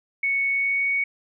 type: tone with pitch glide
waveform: sine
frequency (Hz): 2217 to 2231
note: C#7 to C#7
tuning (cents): 0 to +11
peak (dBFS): -20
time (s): 0.23-1.04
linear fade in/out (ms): 5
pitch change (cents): +11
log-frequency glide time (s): 0.5-0.85
effects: none